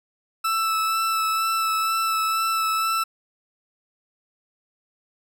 40% pulse tone with vibrato, 1318.5 Hz, E6, in tune, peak -20 dBFS, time 0.44-3.04 s, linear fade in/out 10 ms, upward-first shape sine, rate 2.1 Hz, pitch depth 15 cents each way, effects none

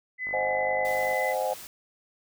sine tone, 2015 Hz, B6, 34 cents sharp, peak -29 dBFS, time 0.18-1.35 s, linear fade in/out 50 ms
click train, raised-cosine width 1 ms, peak -31 dBFS, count 44, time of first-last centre 0.27-1.132 s, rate 49.9 Hz
sine chord, Ab dominant seventh, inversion first, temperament equal, 523.3 / 622.3 / 740 / 830.6 Hz, C5 / Eb5 / Gb5 / Ab5, 0 / 0 / 0 / 0 cents, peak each -29 / -31 / -31 / -32 dBFS, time 0.33-1.54 s, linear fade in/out 10 ms
white noise, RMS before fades -43 dBFS, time 0.85-1.67 s, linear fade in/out 0 ms
effects none

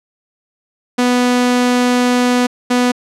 sawtooth tone pair in turn, 246.9 / 246.9 Hz, B3 / B3, 0 / 0 cents, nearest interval unison, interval 0 cents, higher neither, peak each -7 dBFS, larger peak neither, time 0.98-2.47 / 2.7-2.92 s, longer first, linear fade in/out 10 ms, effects low-pass 9000 Hz 12 dB/octave

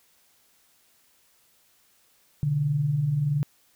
sine tone pair together, 125.49 / 146.8 Hz, B2 / D3, +28 / 0 cents, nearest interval minor third, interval 272 cents, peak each -31 / -22 dBFS, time 2.43-3.43 s, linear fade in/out 0 ms, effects white hiss -63 dBFS RMS until 3.75 s

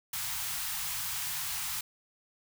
white band-stop noise, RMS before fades -35 dBFS, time 0.13-1.81 s, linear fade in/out 5 ms, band 170 to 780 Hz, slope 48 dB/octave, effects none

